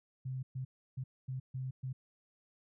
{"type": "tone bursts at uneven times", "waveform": "sine", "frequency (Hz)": 130.2, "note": "C3", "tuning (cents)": -8, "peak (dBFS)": -36, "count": 6, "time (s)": [[0.25, 0.43], [0.55, 0.65], [0.97, 1.04], [1.28, 1.4], [1.54, 1.71], [1.83, 1.93]], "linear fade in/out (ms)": 10, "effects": []}